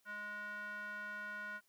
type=tone with band-pass filter; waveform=square; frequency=207.7 Hz; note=G#3; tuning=in tune; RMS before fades=-45 dBFS; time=0.05-1.61 s; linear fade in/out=50 ms; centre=1500 Hz; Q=6.1; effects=white hiss -75 dBFS RMS until 1.68 s